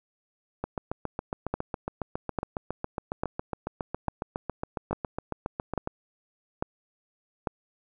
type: two click trains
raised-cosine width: 1 ms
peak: -13 / -16 dBFS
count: 8 / 39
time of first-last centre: 1.54-7.472 / 0.64-5.874 s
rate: 1.18 / 7.26 Hz
effects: none